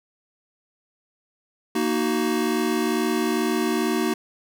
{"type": "chord", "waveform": "square", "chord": "D# minor", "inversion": "second", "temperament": "just", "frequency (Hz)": [233.3, 311.1, 373.4], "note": ["A#3", "D#4", "F#4"], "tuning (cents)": [2, 0, 16], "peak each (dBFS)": -26, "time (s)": [1.75, 4.14], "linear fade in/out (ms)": 5, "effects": []}